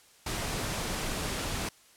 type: noise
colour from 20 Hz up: pink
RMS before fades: -33 dBFS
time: 0.26-1.69 s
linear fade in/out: 5 ms
effects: white hiss -59 dBFS RMS until 1.96 s + low-pass 11000 Hz 12 dB/octave